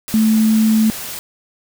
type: tone in noise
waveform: sine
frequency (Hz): 219.6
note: A3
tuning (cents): -3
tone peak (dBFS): -10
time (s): 0.14-0.9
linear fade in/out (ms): 0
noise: white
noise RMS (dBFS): -28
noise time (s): 0.08-1.19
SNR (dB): +15
effects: none